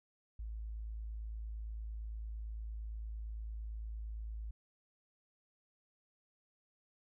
sine tone, 54.4 Hz, A1, 19 cents flat, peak -40 dBFS, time 0.39-4.51 s, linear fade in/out 5 ms, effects none

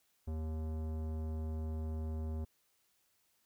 sine tone with tanh clipping, 78.8 Hz, D#2, 23 cents sharp, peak -38 dBFS, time 0.27-2.45 s, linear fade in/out 10 ms, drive 17 dB, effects white hiss -75 dBFS RMS until 3.45 s

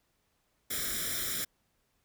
white noise with comb filter, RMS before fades -34 dBFS, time 0.7-1.45 s, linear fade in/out 10 ms, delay 0.55 ms, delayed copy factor +1, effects pink hiss -75 dBFS RMS until 2.04 s

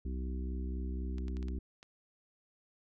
harmonic tone, 64 Hz, C2, 38 cents flat, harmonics 1 / 3 / 4 / 5 / 6, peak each -35 / -45 / -47 / -49 / -51 dBFS, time 0.05-1.59 s, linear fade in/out 5 ms
clicks, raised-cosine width 0.2 ms, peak -35 dBFS, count 6, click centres 1.183 / 1.282 / 1.369 / 1.428 / 1.484 / 1.829 s
effects none

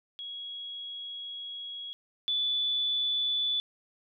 sine tone pair in turn, 3322 / 3472 Hz, G#7 / A7, 0 / -24 cents, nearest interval minor second, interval 76 cents, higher second, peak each -37 / -26 dBFS, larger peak second, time 0.19-1.93 / 2.28-3.6 s, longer first, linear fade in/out 0 ms, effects none

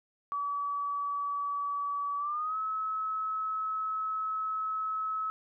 sine tone with pitch glide, 1144 to 1291.5 Hz, D6 to E6, -46 to -36 cents, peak -30 dBFS, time 0.32-5.3 s, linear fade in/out 0 ms, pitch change +210 cents, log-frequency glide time 2.18-2.57 s, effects none

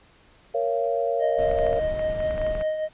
sine chord, Bb minor, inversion none, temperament equal with one note detuned, 466.2 / 554.4 / 684.1 Hz, Bb4 / Db5 / F5, 0 / 0 / -36 cents, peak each -26 dBFS, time 0.54-1.8 s, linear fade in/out 10 ms
triangle tone with tremolo, 622.3 Hz, D#5, in tune, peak -19 dBFS, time 1.19-2.89 s, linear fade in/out 50 ms, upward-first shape triangle, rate 4.9 Hz, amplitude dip 55%
brown noise, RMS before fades -33 dBFS, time 1.38-2.63 s, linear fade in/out 10 ms
clicks, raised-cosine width 0.5 ms, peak -22 dBFS, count 12, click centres 1.514 / 1.588 / 1.667 / 1.73 / 1.994 / 2.204 / 2.309 / 2.379 / 2.416 / 2.466 / 2.552 / 2.611 s
effects pink hiss -56 dBFS RMS until 2.93 s + resampled to 8000 Hz

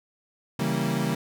35% pulse chord, C# diminished seventh, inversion none, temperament equal, 138.59 / 164.81 / 196 / 233.1 Hz, C#3 / E3 / G3 / Bb3, 0 / 0 / 0 / 0 cents, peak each -28 dBFS, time 0.59-1.15 s, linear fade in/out 5 ms, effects none

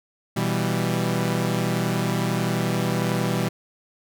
sawtooth chord, E minor, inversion second, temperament equal, 123.47 / 164.81 / 196 Hz, B2 / E3 / G3, 0 / 0 / 0 cents, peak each -22 dBFS, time 0.36-3.49 s, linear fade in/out 10 ms, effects none

